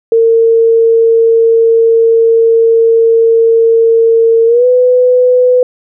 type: tone with pitch glide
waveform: sine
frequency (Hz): 455.9 to 500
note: A#4 to B4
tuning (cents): -39 to +21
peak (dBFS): -4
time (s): 0.12-5.63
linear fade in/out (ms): 2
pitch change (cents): +160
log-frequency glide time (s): 4.46-4.66
effects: none